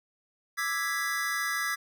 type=chord; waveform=square; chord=E dominant seventh; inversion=third; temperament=equal; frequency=1174.7 / 1318.5 / 1661.2 / 1975.5 Hz; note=D6 / E6 / G#6 / B6; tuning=0 / 0 / 0 / 0 cents; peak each=-38 / -37 / -33 / -33 dBFS; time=0.57-1.76 s; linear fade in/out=20 ms; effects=none